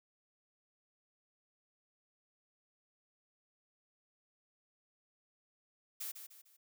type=noise with echo; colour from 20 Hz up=blue; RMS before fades=-42 dBFS; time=6-6.12 s; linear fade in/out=10 ms; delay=150 ms; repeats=3; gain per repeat=-8 dB; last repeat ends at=6.57 s; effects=none